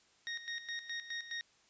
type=tone with tremolo; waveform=25% pulse; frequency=1864.7 Hz; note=A#6; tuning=in tune; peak=-34 dBFS; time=0.27-1.41 s; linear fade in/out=0 ms; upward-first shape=square; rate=4.8 Hz; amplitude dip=70%; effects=white hiss -68 dBFS RMS until 1.69 s + resampled to 16000 Hz